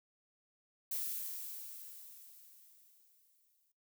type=noise with exponential decay; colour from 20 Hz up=violet; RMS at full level=-37 dBFS; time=0.91-3.72 s; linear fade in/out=5 ms; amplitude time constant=610 ms; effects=noise-tail reverb RT60 0.2 s tail -18 dB re dry